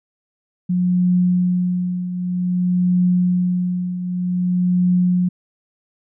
sine tone with tremolo, 179.8 Hz, F#3, 49 cents flat, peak -12 dBFS, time 0.69-5.29 s, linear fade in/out 10 ms, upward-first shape triangle, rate 0.53 Hz, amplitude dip 70%, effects none

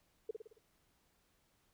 sine tone with echo, 440 Hz, A4, in tune, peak -35 dBFS, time 0.29-0.31 s, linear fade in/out 5 ms, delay 55 ms, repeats 5, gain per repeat -5 dB, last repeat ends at 0.585 s, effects pink hiss -75 dBFS RMS until 1.73 s

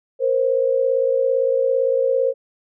sine tone pair together, 471.4 / 529.1 Hz, A#4 / C5, +19 / +19 cents, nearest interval major second, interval 200 cents, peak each -20 / -17 dBFS, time 0.19-2.34 s, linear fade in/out 50 ms, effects none

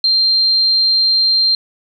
sine tone, 4170 Hz, C8, 7 cents flat, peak -10 dBFS, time 0.04-1.55 s, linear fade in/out 2 ms, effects none

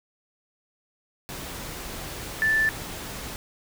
sine tone in noise, 1760 Hz, A6, in tune, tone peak -19 dBFS, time 2.42-2.69 s, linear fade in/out 0 ms, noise pink, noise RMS -36 dBFS, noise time 1.29-3.36 s, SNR +14 dB, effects none

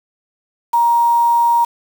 sine tone with quantisation, 940 Hz, A#5, 14 cents sharp, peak -10 dBFS, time 0.73-1.65 s, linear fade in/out 10 ms, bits 5, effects none

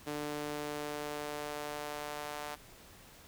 sawtooth tone with high-pass filter sweep, 148.1 Hz, D3, 15 cents sharp, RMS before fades -40 dBFS, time 0.06-2.56 s, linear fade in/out 20 ms, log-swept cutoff 320 to 730 Hz, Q 1.3, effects pink hiss -56 dBFS RMS until 3.27 s

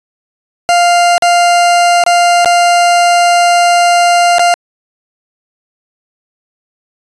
40% pulse tone with dropouts, 698.5 Hz, F5, in tune, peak -5 dBFS, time 0.69-4.54 s, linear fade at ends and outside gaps 0 ms, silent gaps 1.18-1.223 / 2.038-2.064 / 2.447-2.458 / 4.384-4.394 s, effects resampled to 22050 Hz

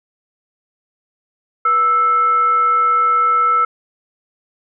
sine tone with frequency modulation, 1318 Hz, E6, 1 cent flat, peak -11 dBFS, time 1.65-3.65 s, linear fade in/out 5 ms, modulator 832 Hz, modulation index 0.24, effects none

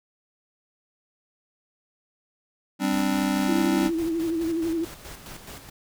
square chord, G suspended fourth, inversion none, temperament just, 196 / 261.3 / 294 Hz, G3 / C4 / D4, 0 / -2 / +2 cents, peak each -27 dBFS, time 2.79-3.91 s, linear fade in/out 50 ms
pink noise with tremolo, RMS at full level -40 dBFS, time 2.92-5.7 s, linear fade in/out 10 ms, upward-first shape square, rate 4.7 Hz, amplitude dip 50%
sine tone with vibrato, 329.5 Hz, E4, 1 cent flat, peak -23 dBFS, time 3.48-4.85 s, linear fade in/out 10 ms, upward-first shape sine, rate 12 Hz, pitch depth 53 cents each way
effects none

